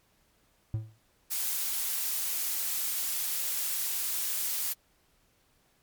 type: tone with exponential decay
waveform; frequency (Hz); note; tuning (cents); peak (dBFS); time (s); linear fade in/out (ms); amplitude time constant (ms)
triangle; 109.7; A2; -5; -23; 0.74-0.98; 0; 52
type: noise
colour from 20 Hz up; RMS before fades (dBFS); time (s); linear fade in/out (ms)
blue; -31; 1.3-4.74; 20
effects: pink hiss -68 dBFS RMS until 5.82 s + MP3 96 kbps